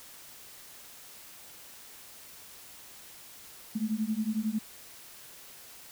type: beating tone pair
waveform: sine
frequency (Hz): 211.8 / 222.8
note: G#3 / A3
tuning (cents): +34 / +22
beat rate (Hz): 11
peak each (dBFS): -31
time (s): 3.75-4.59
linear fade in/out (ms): 10
effects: white hiss -50 dBFS RMS until 5.91 s